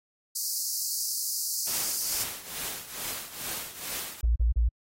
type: high-pass noise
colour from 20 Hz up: pink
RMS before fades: -31 dBFS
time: 0.35-2.24 s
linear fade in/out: 10 ms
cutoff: 4500 Hz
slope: 96 dB/octave
type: noise with tremolo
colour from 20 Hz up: white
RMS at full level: -33 dBFS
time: 1.67-4.21 s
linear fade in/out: 0 ms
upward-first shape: triangle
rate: 2.3 Hz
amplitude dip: 80%
type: tone bursts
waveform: sine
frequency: 57.5 Hz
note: A#1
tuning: 23 cents flat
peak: -20 dBFS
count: 3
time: 4.23-4.69 s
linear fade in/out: 10 ms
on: 130 ms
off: 35 ms
effects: AAC 48 kbps